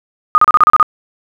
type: tone bursts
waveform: sine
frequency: 1233 Hz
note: D#6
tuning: 16 cents flat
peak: -3 dBFS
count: 8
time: 0.35-0.828 s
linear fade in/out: 0 ms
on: 30 ms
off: 34 ms
effects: 7-bit